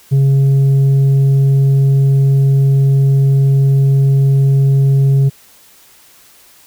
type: tone with tanh clipping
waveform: triangle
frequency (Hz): 136.9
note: C#3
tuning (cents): -21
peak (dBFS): -8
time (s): 0.11-5.3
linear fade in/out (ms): 20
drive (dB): 8
effects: white hiss -45 dBFS RMS until 6.66 s